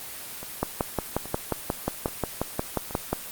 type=two click trains; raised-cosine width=1 ms; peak=-9 / -23 dBFS; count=15 / 4; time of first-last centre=0.63-3.13 / 0.43-2.909 s; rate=5.6 / 1.21 Hz; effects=white hiss -38 dBFS RMS until 3.31 s + Opus 24 kbps